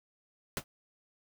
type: noise with exponential decay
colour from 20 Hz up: pink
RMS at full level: -29 dBFS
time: 0.57-0.64 s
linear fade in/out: 1 ms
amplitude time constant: 15 ms
effects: none